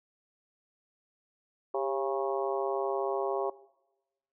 harmonic tone with a mistuned harmonic, 136.8 Hz, C#3, 23 cents flat, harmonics 3 / 4 / 5 / 6 / 7 / 8, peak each -32 / -34 / -36 / -38 / -39 / -40 dBFS, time 1.74-3.5 s, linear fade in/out 5 ms, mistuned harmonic 3, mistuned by -55 cents, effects noise-tail reverb RT60 1.0 s tail -20 dB re dry

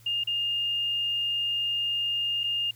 sine tone with dropouts, 2823 Hz, F7, 18 cents sharp, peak -25 dBFS, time 0.06-2.71 s, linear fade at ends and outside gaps 5 ms, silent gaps 0.238-0.272 / 2.435-2.439 s, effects added 114 Hz sine -53 dBFS peak until 2.75 s + white hiss -58 dBFS RMS until 2.75 s

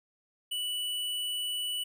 triangle tone with hard clipping, 2960 Hz, F#7, in tune, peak -32 dBFS, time 0.51-1.84 s, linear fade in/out 10 ms, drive 18 dB, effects none

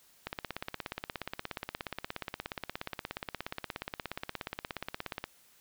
click train, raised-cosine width 0.3 ms, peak -19 dBFS, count 85, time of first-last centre 0.27-5.24 s, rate 16.9 Hz, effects white hiss -63 dBFS RMS until 5.6 s

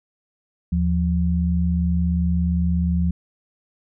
sine tone pair together, 77.7 / 174.91 Hz, D#2 / F3, -2 / +3 cents, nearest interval octave + major second, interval 1405 cents, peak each -20 dBFS, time 0.72-3.11 s, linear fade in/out 5 ms, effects none

